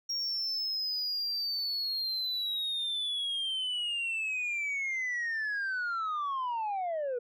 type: linear sweep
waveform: sine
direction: down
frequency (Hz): 5600 to 470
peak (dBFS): -28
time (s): 0.09-7.19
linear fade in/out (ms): 10
effects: tanh soft clip ceiling -29 dBFS